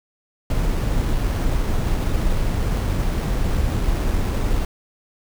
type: noise with sample-and-hold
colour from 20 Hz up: brown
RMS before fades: -20 dBFS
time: 0.5-4.65 s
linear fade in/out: 2 ms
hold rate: 7350 Hz
effects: none